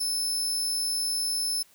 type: tone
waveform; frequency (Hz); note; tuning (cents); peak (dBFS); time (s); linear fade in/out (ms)
25% pulse; 5260; E8; -5; -21; 0-1.63; 10
effects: white hiss -59 dBFS RMS until 1.74 s